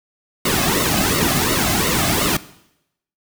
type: noise with flanger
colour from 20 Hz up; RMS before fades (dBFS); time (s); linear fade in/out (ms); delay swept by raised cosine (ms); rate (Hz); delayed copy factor
pink; -18; 0.45-2.37; 5; 1.2 to 2.17; 2.8; -0.8
effects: noise-tail reverb RT60 0.8 s tail -18 dB re dry

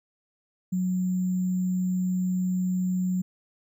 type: tone with sample-and-hold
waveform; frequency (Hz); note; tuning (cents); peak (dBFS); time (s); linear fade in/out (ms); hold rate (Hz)
sine; 183.1; F#3; -18; -23; 0.72-3.22; 10; 7350
effects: none

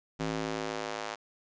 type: tone with high-pass filter sweep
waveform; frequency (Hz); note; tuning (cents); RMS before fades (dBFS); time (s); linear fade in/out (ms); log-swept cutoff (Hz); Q
square; 53.8; A1; -38; -35; 0.19-1.16; 20; 190 to 730; 1
effects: resampled to 16000 Hz + 10-bit

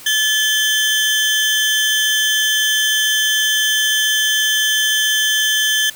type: tone pair together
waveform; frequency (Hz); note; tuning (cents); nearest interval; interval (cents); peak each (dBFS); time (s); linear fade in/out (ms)
30% pulse; 1730 / 3117; A6 / G7; -30 / -11; minor seventh; 1019; -14; 0.06-5.9; 5
effects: white hiss -38 dBFS RMS until 5.95 s

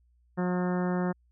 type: harmonic tone with a mistuned harmonic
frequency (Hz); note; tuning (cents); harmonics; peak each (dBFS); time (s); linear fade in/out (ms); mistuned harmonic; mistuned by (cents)
180; F#3; -47; 1 / 2 / 3 / 4 / 5 / 6 / 7 / 8 / 9 / 10; -27 / -33 / -37 / -39 / -41 / -43 / -44 / -45 / -46 / -47; 0.37-1.13; 20; 8; -18
effects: added 60 Hz sine -62 dBFS peak until 1.31 s

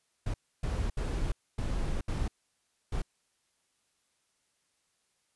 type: noise bursts at uneven times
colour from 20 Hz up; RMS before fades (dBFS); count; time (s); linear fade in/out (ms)
brown; -31; 6; 0.26-0.34 / 0.63-0.9 / 0.97-1.32 / 1.58-2.01 / 2.08-2.28 / 2.92-3.02; 5
effects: white hiss -75 dBFS RMS until 5.35 s + resampled to 24000 Hz

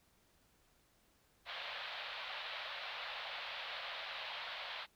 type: band-pass noise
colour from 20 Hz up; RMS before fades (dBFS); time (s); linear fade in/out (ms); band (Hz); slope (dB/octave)
white; -45; 1.45-4.87; 50; 540 to 4000; 48
effects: pink hiss -72 dBFS RMS until 4.95 s

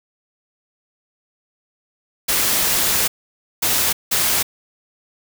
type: noise bursts at uneven times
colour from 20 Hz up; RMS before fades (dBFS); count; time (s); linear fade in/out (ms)
white; -18; 3; 2.28-3.08 / 3.62-3.93 / 4.11-4.43; 10
effects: none

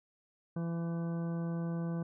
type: harmonic tone with a mistuned harmonic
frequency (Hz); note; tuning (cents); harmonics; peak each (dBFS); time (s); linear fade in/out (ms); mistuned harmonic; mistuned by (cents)
168.1; E3; +34; 1 / 2 / 3 / 4 / 5 / 6 / 7 / 9; -33 / -44 / -46 / -51 / -56 / -56 / -55 / -57; 0.56-2.03; 5; 7; -18
effects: none

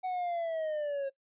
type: linear sweep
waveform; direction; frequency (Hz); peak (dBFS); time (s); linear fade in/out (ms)
triangle; down; 749 to 540; -29; 0.03-1.1; 20
effects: noise-tail reverb RT60 0.1 s tail -22 dB re dry + resampled to 8000 Hz

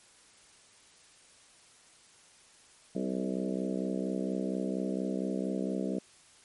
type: harmonic tone with a mistuned harmonic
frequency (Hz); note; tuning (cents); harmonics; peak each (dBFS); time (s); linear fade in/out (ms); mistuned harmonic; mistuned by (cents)
64.3; C2; -30; 3 / 4 / 5 / 6 / 7 / 8 / 9 / 10; -34 / -36 / -38 / -40 / -41 / -42 / -43 / -44; 2.95-5.99; 5; 7; -19
effects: white hiss -59 dBFS RMS until 6.44 s + MP3 48 kbps

